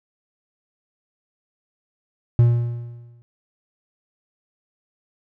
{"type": "tone with exponential decay", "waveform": "triangle", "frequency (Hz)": 118.9, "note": "A#2", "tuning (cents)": 35, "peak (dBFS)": -7, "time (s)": [2.39, 3.22], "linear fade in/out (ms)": 0, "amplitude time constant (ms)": 180, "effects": []}